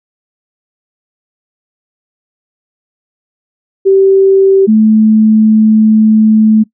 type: tone pair in turn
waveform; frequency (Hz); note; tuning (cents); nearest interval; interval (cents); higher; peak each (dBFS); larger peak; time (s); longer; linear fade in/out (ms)
sine; 387.4 / 217.4; G4 / A3; -20 / -21; minor seventh; 1001; first; -3; neither; 3.85-4.67 / 4.67-6.64; second; 20
effects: noise-tail reverb RT60 0.1 s tail -21 dB re dry

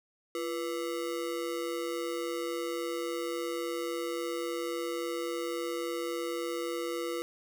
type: ring-modulated tone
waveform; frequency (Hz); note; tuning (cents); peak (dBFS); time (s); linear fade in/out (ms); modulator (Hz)
square; 415.3; G#4; 0; -30; 0.35-7.22; 0; 71.8
effects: none

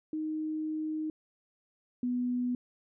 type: tone pair in turn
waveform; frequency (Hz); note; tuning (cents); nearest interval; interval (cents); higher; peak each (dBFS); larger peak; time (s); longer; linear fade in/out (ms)
sine; 311.1 / 246.9; D#4 / B3; 0 / 0; major third; 400; first; -31 / -28; second; 0.13-1.1 / 2.03-2.55; first; 2
effects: none

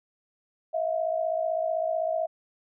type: tone pair together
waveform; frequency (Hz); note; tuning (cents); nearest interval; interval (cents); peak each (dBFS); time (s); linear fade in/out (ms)
sine; 642.7 / 698.5; E5 / F5; -44 / 0; minor second; 144; -26 / -30; 0.73-2.27; 20
effects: none

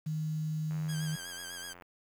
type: tone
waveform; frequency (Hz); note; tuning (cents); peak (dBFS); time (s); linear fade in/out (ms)
sine; 155.56; D#3; 0; -31; 0.06-1.16; 10
type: click train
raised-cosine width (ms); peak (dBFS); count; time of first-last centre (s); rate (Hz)
0.5; -36; 99; 0.71-1.822; 88.1
type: tone with vibrato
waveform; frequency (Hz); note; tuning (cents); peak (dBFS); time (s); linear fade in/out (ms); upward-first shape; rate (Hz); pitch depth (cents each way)
10% pulse; 1606; G6; +41; -32; 0.88-1.74; 20; sine; 8; 57
effects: 9-bit

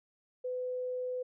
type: tone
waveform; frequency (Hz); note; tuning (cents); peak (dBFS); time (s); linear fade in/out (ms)
sine; 503; B4; +32; -33; 0.44-1.23; 10
effects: none

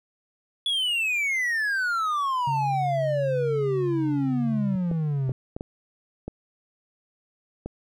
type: exponential sweep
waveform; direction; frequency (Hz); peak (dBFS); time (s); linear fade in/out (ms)
triangle; down; 3426 to 126.2; -21; 0.66-5.32; 2
type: tone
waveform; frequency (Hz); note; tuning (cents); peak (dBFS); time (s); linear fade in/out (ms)
sine; 138.6; C#3; 0; -27; 2.47-4.76; 5
type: clicks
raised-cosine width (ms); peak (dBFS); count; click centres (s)
2; -19; 6; 4.914 / 5.294 / 5.565 / 5.609 / 6.28 / 7.66
effects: none

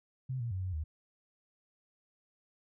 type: tone with pitch steps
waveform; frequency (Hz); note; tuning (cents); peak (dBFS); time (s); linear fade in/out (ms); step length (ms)
sine; 129.9 / 117.9 / 93.5 / 92.6 / 77.6; C3 / A#2 / F#2 / F#2 / D#2; -12 / +20 / +19 / +2 / -4; -33; 0.29-0.84; 10; 110
effects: none

